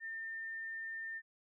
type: tone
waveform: sine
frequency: 1805 Hz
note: A6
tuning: 44 cents sharp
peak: -40 dBFS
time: 0-1.22 s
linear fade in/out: 50 ms
effects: none

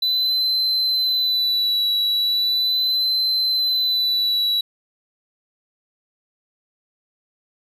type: tone with vibrato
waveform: triangle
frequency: 3994 Hz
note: B7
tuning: 19 cents sharp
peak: -16 dBFS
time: 0.02-4.61 s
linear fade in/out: 5 ms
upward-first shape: sine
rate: 0.38 Hz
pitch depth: 34 cents each way
effects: none

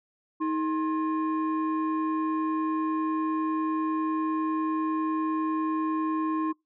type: tone pair together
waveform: sine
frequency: 316 / 1063 Hz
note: D#4 / C6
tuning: +27 / +27 cents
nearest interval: octave + major sixth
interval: 2100 cents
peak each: -24 / -28 dBFS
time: 0.4-6.53 s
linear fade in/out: 20 ms
effects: noise-tail reverb RT60 0.2 s tail -26 dB re dry + tanh soft clip ceiling -22 dBFS

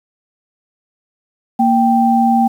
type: tone pair together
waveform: sine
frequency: 233.1 / 784.1 Hz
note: A#3 / G5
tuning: 0 / 0 cents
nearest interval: octave + major sixth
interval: 2100 cents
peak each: -12 dBFS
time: 1.59-2.48 s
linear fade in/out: 10 ms
effects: 7-bit

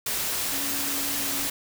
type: tone in noise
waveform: sine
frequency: 280 Hz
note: C#4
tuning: 18 cents sharp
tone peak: -37 dBFS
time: 0.52-1.47 s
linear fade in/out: 5 ms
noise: white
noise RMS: -28 dBFS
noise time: 0.06-1.5 s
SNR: -12 dB
effects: none

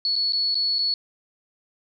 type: tone with dropouts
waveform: sine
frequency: 4400 Hz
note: C#8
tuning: 14 cents flat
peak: -20 dBFS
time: 0.05-0.94 s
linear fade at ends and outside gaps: 1 ms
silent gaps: 0.156-0.162 / 0.323-0.332 / 0.545-0.553 / 0.785-0.79 s
effects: none

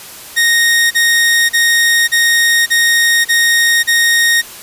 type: tone bursts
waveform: sawtooth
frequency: 1861 Hz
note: A#6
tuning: 3 cents flat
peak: -5 dBFS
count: 7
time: 0.36-4.42 s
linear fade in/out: 20 ms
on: 550 ms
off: 35 ms
effects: white hiss -32 dBFS RMS until 4.62 s + resampled to 32000 Hz

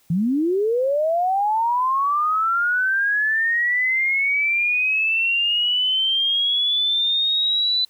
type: linear sweep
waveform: sine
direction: up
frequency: 156 to 4009 Hz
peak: -17 dBFS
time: 0.1-7.85 s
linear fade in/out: 5 ms
effects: white hiss -59 dBFS RMS until 7.89 s

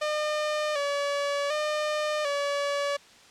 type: tone with vibrato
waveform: sawtooth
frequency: 587.3 Hz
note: D5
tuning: in tune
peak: -22 dBFS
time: 0.01-2.97 s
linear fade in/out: 10 ms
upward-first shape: square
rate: 0.67 Hz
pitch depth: 53 cents each way
effects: white hiss -53 dBFS RMS until 3.3 s + low-pass 6000 Hz 12 dB/octave

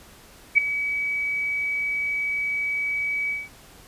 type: tone with ADSR envelope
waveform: sine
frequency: 2278 Hz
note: C#7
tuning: 47 cents sharp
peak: -9 dBFS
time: 0.55-3.49 s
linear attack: 31 ms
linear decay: 4 ms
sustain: -14 dB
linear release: 190 ms
effects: pink hiss -49 dBFS RMS until 3.87 s + resampled to 32000 Hz

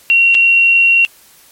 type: tone with dropouts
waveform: sine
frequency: 2742 Hz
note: F7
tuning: 32 cents flat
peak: -6 dBFS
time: 0.1-1.05 s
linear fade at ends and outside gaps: 0 ms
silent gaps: 0.345-0.35 s
effects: white hiss -45 dBFS RMS until 1.51 s + MP3 64 kbps

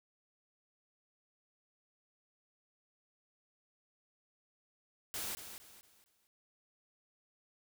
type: noise with echo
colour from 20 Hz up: white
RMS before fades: -40 dBFS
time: 5.14-5.35 s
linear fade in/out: 0 ms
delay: 230 ms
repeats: 4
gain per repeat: -9 dB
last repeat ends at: 6.27 s
effects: none

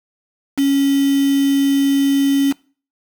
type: tone with quantisation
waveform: sine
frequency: 277.2 Hz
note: C#4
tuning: in tune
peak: -12 dBFS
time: 0.57-2.53 s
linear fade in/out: 20 ms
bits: 4
effects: noise-tail reverb RT60 0.4 s tail -23 dB re dry

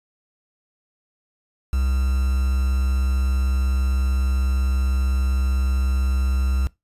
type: tone with quantisation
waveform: triangle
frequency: 65.41 Hz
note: C2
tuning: in tune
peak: -16 dBFS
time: 1.73-6.67 s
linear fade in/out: 0 ms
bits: 6
effects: noise-tail reverb RT60 0.2 s tail -21 dB re dry + resampled to 32000 Hz

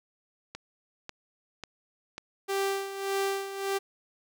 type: click train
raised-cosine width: 0.2 ms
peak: -21 dBFS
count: 4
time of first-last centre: 0.55-2.18 s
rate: 1.84 Hz
type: tone with tremolo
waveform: sawtooth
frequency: 392.2 Hz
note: G4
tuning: 1 cent sharp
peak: -22 dBFS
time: 2.48-3.79 s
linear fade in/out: 20 ms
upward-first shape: sine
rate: 1.7 Hz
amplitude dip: 70%
effects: none

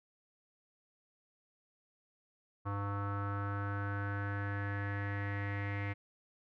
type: tone with low-pass filter sweep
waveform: square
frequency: 100.7 Hz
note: G2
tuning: 47 cents sharp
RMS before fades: -37 dBFS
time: 2.65-5.94 s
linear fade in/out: 20 ms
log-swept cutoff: 1200 to 2100 Hz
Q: 6.2
effects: none

